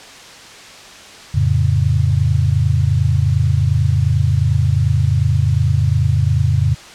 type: chord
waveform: sine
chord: F augmented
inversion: none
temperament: equal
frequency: 87.31 / 110 / 138.59 Hz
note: F2 / A2 / C#3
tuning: 0 / 0 / 0 cents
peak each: -16 dBFS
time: 1.34-6.75 s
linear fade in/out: 10 ms
effects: white hiss -37 dBFS RMS until 6.94 s + low-pass 6000 Hz 12 dB/octave